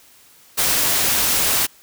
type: noise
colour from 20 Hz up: white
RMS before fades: -18 dBFS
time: 0.57-1.67 s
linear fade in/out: 20 ms
effects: white hiss -50 dBFS RMS until 1.82 s